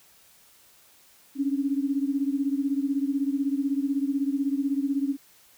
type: beating tone pair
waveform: sine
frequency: 273.1 / 289.1 Hz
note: C#4 / D4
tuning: -26 / -27 cents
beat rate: 16 Hz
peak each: -25 / -28 dBFS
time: 1.35-5.17 s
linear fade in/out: 50 ms
effects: white hiss -57 dBFS RMS until 5.57 s